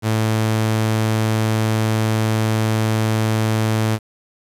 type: tone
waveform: sawtooth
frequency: 110 Hz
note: A2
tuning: in tune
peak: -12 dBFS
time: 0.02-3.99 s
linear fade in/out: 50 ms
effects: resampled to 32000 Hz + 7-bit